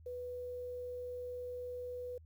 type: tone with quantisation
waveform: sine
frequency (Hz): 493.9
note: B4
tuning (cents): 0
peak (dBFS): -40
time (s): 0.06-2.18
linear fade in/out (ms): 5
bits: 11
effects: added 80 Hz sine -55 dBFS peak until 2.25 s